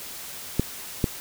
clicks, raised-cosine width 3 ms, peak -7 dBFS, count 2, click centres 0.596 / 1.042 s, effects white hiss -38 dBFS RMS until 1.2 s

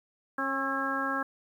harmonic tone with a mistuned harmonic, 271.6 Hz, C#4, 35 cents flat, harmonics 1 / 2 / 3 / 4 / 5 / 6, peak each -35 / -38 / -39 / -34 / -34 / -33 dBFS, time 0.38-1.23 s, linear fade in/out 5 ms, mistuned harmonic 5, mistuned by -34 cents, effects 10-bit

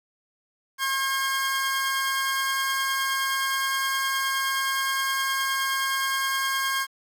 sawtooth tone pair together, 1077 / 1610.7 Hz, C6 / G6, +50 / +47 cents, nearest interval perfect fifth, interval 697 cents, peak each -23 dBFS, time 0.78-6.87 s, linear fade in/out 50 ms, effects 9-bit

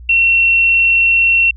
sine tone, 2719 Hz, F7, 47 cents flat, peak -8 dBFS, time 0.09-1.51 s, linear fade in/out 5 ms, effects added 60 Hz sine -31 dBFS peak until 1.56 s

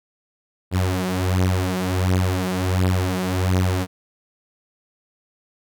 sawtooth beating tone pair, 91.5 / 92.9 Hz, F#2 / F#2, -19 / +7 cents, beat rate 1.4 Hz, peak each -18 / -17 dBFS, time 0.71-3.87 s, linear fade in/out 50 ms, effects none

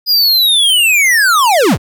square linear sweep, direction down, 4978 to 47.62 Hz, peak -8 dBFS, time 0.06-1.78 s, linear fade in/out 50 ms, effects none

